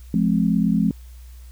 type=chord; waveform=sine; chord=F minor; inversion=none; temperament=equal with one note detuned; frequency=174.61 / 212.1 / 261.6 Hz; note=F3 / Ab3 / C4; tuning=0 / +37 / 0 cents; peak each=-20 / -19 / -23 dBFS; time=0.14-0.91 s; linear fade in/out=2 ms; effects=added 61 Hz sine -38 dBFS peak until 1.51 s + white hiss -55 dBFS RMS until 1.51 s